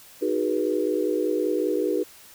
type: chord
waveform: sine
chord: G# minor seventh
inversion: second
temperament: equal with one note detuned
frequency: 311.1 / 370 / 415.3 / 485.1 Hz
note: D#4 / F#4 / G#4 / B4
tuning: 0 / 0 / 0 / -31 cents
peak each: -27 dBFS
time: 0.21-2.04 s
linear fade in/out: 20 ms
effects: white hiss -49 dBFS RMS until 2.34 s